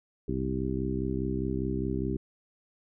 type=harmonic tone with a mistuned harmonic; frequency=64.9 Hz; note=C2; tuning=13 cents flat; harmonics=1 / 2 / 3 / 4 / 5 / 6; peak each=-35 / -35 / -35 / -35 / -35 / -35 dBFS; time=0.28-2.17 s; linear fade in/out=5 ms; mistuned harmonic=1; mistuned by=-65 cents; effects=none